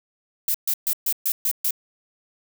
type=noise bursts; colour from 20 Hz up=violet; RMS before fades=-22 dBFS; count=7; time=0.48-1.708 s; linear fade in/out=2 ms; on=64 ms; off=130 ms; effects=none